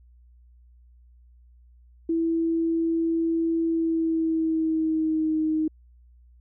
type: tone with pitch glide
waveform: sine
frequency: 329.6 to 312.9 Hz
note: E4 to D#4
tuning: 0 to +10 cents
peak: -21 dBFS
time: 2.09-5.68 s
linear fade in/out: 5 ms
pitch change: -90 cents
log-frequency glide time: 3.65-5.38 s
effects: added 60 Hz sine -51 dBFS peak until 6.4 s